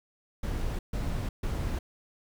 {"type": "noise bursts", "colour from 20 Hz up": "brown", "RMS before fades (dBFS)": -31, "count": 3, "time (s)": [0.43, 1.79], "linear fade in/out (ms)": 5, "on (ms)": 360, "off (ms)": 140, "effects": []}